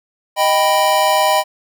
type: chord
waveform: square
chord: Eb augmented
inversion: none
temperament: equal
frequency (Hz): 622.3 / 784 / 987.8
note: Eb5 / G5 / B5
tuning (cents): 0 / 0 / 0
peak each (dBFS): -17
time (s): 0.36-1.44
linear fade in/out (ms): 50
effects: none